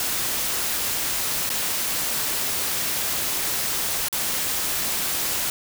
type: noise with dropouts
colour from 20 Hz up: white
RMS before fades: -25 dBFS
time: 0-5.5 s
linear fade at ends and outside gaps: 1 ms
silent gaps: 1.493-1.501 / 4.085-4.127 s
effects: none